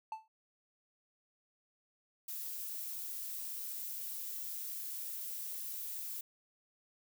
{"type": "tone with exponential decay", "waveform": "triangle", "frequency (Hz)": 880, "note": "A5", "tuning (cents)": 0, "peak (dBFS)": -33, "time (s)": [0.12, 0.28], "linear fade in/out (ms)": 2, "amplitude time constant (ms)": 33}
{"type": "noise", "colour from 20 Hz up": "violet", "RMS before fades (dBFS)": -42, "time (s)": [2.28, 6.21], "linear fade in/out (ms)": 5}
{"effects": []}